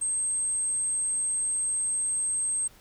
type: tone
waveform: sine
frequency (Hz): 8372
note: C9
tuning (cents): 0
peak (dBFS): -25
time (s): 0.01-2.68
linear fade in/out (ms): 10
effects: pink hiss -56 dBFS RMS until 2.8 s